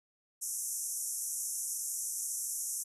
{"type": "band-pass noise", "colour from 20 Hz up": "white", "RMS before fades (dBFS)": -37, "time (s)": [0.41, 2.84], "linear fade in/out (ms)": 20, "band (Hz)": [5700, 12000], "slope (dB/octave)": 96, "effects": []}